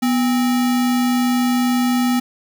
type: tone with sample-and-hold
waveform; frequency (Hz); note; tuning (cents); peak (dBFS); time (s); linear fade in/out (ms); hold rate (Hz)
sine; 246.2; B3; -5; -14; 0.02-2.2; 10; 1050
effects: none